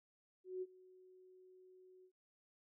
sine tone with ADSR envelope, 370 Hz, F#4, in tune, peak -38 dBFS, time 0.44-2.12 s, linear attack 180 ms, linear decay 39 ms, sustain -22 dB, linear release 76 ms, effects noise-tail reverb RT60 0.1 s tail -22 dB re dry

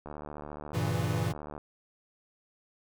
click train, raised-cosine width 1 ms, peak -27 dBFS, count 114, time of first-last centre 0.06-1.579 s, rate 74.4 Hz
square chord, G diminished seventh, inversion none, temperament equal, 98 / 116.54 / 138.59 / 164.81 Hz, G2 / Bb2 / Db3 / Fb3, 0 / 0 / 0 / 0 cents, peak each -34 / -33 / -37 / -34 dBFS, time 0.73-1.33 s, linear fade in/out 20 ms
effects none

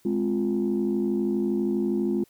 sine chord, F minor, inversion first, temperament just, 209.5 / 261.9 / 349.2 Hz, Ab3 / C4 / F4, +15 / +2 / 0 cents, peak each -25 / -28 / -25 dBFS, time 0.05-2.24 s, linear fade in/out 5 ms, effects tanh soft clip ceiling -16 dBFS + white hiss -62 dBFS RMS until 2.29 s

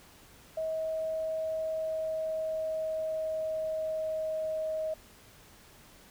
sine tone with pitch glide, 638 to 629.9 Hz, D#5 to D#5, +43 to +21 cents, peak -30 dBFS, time 0.57-4.94 s, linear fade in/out 5 ms, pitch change -22 cents, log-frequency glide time 1.13-4.66 s, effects pink hiss -56 dBFS RMS until 6.1 s

